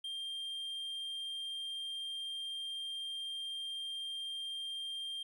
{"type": "tone", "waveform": "triangle", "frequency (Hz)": 3188, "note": "G7", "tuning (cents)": 28, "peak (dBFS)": -37, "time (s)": [0.04, 5.23], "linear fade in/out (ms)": 5, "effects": []}